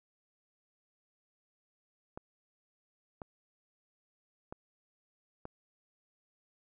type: clicks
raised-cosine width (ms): 1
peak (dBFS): -28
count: 4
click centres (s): 2.175 / 3.218 / 4.525 / 5.454
effects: none